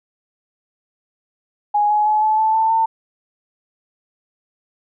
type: tone with pitch steps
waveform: sine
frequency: 830.6 / 841.7 / 853 / 864.4 / 875.9 / 887.6 / 899.5 Hz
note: G#5 / G#5 / G#5 / A5 / A5 / A5 / A5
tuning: 0 / +23 / +46 / -31 / -8 / +15 / +38 cents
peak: -13 dBFS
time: 1.74-2.86 s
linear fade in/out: 10 ms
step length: 160 ms
effects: none